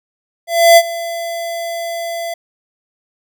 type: tone with ADSR envelope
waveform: square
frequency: 675 Hz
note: E5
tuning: 41 cents sharp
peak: -3 dBFS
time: 0.47-2.34 s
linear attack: 300 ms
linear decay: 51 ms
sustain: -18 dB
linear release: 5 ms
effects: none